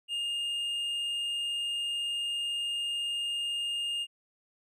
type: tone with tanh clipping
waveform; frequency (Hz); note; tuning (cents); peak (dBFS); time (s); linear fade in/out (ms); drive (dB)
sine; 2827; F7; +20; -31; 0.08-4.07; 50; 5
effects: none